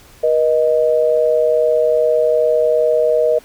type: tone pair together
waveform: sine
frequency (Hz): 479.6 / 622.1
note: A#4 / D#5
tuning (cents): +49 / 0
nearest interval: perfect fourth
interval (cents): 451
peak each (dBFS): -14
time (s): 0.23-3.39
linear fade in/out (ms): 10
effects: pink hiss -45 dBFS RMS until 3.44 s